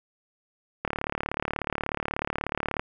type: click train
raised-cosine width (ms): 0.5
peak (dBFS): -12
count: 72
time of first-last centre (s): 0.85-2.795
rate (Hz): 36.5
effects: none